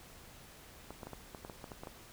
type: clicks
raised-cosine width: 1 ms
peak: -30 dBFS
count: 11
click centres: 0.906 / 1.032 / 1.07 / 1.133 / 1.348 / 1.449 / 1.498 / 1.642 / 1.718 / 1.835 / 1.872 s
effects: pink hiss -55 dBFS RMS until 2.12 s